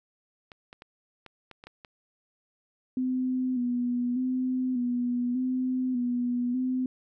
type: clicks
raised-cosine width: 0.3 ms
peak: -29 dBFS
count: 8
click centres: 0.518 / 0.729 / 0.821 / 1.263 / 1.513 / 1.639 / 1.67 / 1.848 s
type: tone with vibrato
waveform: sine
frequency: 250 Hz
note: B3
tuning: 21 cents sharp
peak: -25 dBFS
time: 2.97-6.86 s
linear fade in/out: 2 ms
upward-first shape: square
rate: 0.84 Hz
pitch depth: 40 cents each way
effects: none